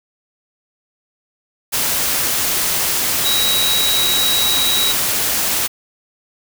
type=tone in noise; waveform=sine; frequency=3853 Hz; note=B7; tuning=44 cents flat; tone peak=-16 dBFS; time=3.24-4.93 s; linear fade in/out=20 ms; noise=white; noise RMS=-18 dBFS; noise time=1.72-5.68 s; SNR=-1 dB; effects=none